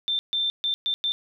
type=tone bursts at uneven times; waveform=sine; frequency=3568 Hz; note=A7; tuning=23 cents sharp; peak=-22 dBFS; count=5; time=0.08-0.19 / 0.33-0.5 / 0.64-0.74 / 0.86-0.94 / 1.04-1.12 s; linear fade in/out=0 ms; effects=none